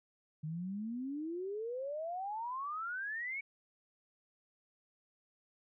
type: exponential sweep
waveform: sine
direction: up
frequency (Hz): 150 to 2267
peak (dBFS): -37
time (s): 0.43-3.41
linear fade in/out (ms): 10
effects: none